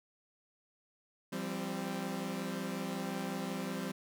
sawtooth chord, F suspended second, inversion none, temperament equal with one note detuned, 170.53 / 196 / 261.6 Hz, F3 / G3 / C4, -41 / 0 / 0 cents, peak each -38 / -35 / -37 dBFS, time 1.32-3.92 s, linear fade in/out 10 ms, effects none

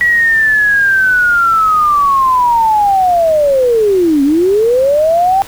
sine linear two-way sweep, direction down then up, 1938 to 270 to 792 Hz, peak -7 dBFS, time 0.01-5.42 s, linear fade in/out 0 ms, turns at 4.23 s, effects pink hiss -32 dBFS RMS until 5.47 s

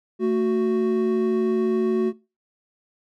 triangle tone pair together, 223.6 / 370 Hz, A3 / F#4, +28 / 0 cents, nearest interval major sixth, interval 872 cents, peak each -21 / -18 dBFS, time 0.19-2.13 s, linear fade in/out 50 ms, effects noise-tail reverb RT60 0.3 s tail -22 dB re dry

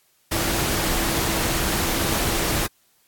sine tone in noise, 329.6 Hz, E4, in tune, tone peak -31 dBFS, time 0.31-2.67 s, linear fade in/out 10 ms, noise pink, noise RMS -23 dBFS, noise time 0.31-2.67 s, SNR -11 dB, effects white hiss -62 dBFS RMS until 3.07 s + AAC 64 kbps

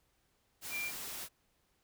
sine tone in noise, 2373 Hz, D7, 17 cents sharp, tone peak -36 dBFS, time 0.7-0.92 s, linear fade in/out 50 ms, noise white, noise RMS -43 dBFS, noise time 0.61-1.29 s, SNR +4 dB, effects pink hiss -75 dBFS RMS until 1.83 s

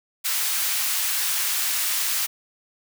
white high-pass noise, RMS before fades -24 dBFS, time 0.24-2.27 s, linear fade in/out 20 ms, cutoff 1200 Hz, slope 12 dB/octave, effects none

